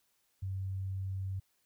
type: tone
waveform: sine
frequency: 95.7 Hz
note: G2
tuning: 41 cents flat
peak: -34 dBFS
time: 0.42-1.4 s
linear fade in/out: 10 ms
effects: white hiss -75 dBFS RMS until 1.65 s